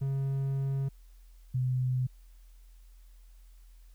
triangle / sine tone pair in turn, 136.4 / 127.39 Hz, C#3 / C3, -28 / -46 cents, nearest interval minor second, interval 118 cents, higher first, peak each -26 dBFS, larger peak neither, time 0.01-0.89 / 1.54-2.07 s, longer first, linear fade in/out 10 ms, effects added 42 Hz sine -51 dBFS peak until 3.94 s + white hiss -69 dBFS RMS until 3.94 s

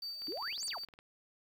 triangle tone with tremolo, 4609 Hz, D8, 33 cents flat, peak -37 dBFS, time 0.02-0.85 s, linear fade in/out 5 ms, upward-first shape sine, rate 5 Hz, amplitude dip 40%
click train, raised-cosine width 0.3 ms, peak -38 dBFS, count 16, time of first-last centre 0.22-0.989 s, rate 19.5 Hz
sine exponential two-way sweep, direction up then down, 278.3 to 9956 to 601 Hz, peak -39 dBFS, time 0.28-0.78 s, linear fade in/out 2 ms, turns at 0.66 s
effects 10-bit

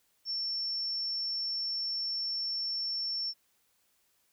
sine tone, 5420 Hz, E8, 47 cents sharp, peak -31 dBFS, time 0.25-3.34 s, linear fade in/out 50 ms, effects white hiss -72 dBFS RMS until 4.32 s

